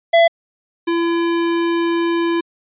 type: tone pair in turn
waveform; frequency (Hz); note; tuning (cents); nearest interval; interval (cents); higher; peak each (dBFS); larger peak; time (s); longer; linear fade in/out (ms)
square; 672 / 337.8; E5 / E4; +33 / +42; octave; 1191; first; -9 / -16; first; 0.13-0.28 / 0.87-2.41; second; 10
effects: resampled to 8000 Hz